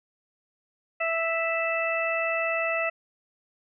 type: harmonic tone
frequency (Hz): 659.3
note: E5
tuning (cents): 0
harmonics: 1 / 2 / 3 / 4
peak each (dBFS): -28 / -32 / -31 / -29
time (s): 1-2.9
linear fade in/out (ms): 10
effects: none